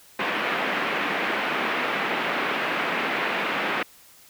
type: band-pass noise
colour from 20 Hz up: white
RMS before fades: -26 dBFS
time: 0.19-3.83 s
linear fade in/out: 5 ms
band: 190 to 2500 Hz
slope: 24 dB/octave
effects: white hiss -52 dBFS RMS until 4.29 s